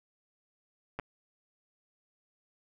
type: clicks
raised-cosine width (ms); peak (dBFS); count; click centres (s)
0.5; -21 / -23; 2; 0.99 / 0.997
effects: none